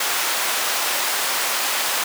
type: high-pass noise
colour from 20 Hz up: pink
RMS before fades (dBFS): -22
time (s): 0-2.04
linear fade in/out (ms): 5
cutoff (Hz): 810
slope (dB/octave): 12
effects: none